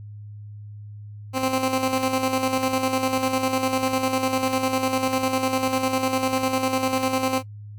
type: tone with tremolo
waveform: 15% pulse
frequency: 261.6 Hz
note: C4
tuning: in tune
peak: -13 dBFS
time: 1.33-7.43 s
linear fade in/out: 50 ms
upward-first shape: square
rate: 10 Hz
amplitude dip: 50%
effects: noise-tail reverb RT60 0.1 s tail -17 dB re dry + added 104 Hz sine -36 dBFS peak until 7.78 s